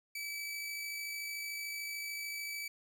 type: tone with amplitude modulation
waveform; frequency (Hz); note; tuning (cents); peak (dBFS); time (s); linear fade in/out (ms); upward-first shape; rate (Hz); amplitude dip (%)
sawtooth; 2300; D7; -37; -34; 0.15-2.68; 5; sine; 53.5; 30
effects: none